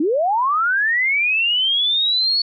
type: linear sweep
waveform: sine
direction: up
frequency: 277.2 to 4435 Hz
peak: -15 dBFS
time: 0-2.42 s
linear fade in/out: 5 ms
effects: none